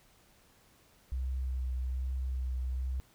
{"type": "tone with vibrato", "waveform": "sine", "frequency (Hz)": 64.1, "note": "C2", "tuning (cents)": -35, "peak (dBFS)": -31, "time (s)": [1.12, 3], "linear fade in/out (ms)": 0, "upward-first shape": "triangle", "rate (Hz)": 1.2, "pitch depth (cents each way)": 25, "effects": ["pink hiss -64 dBFS RMS until 3.14 s"]}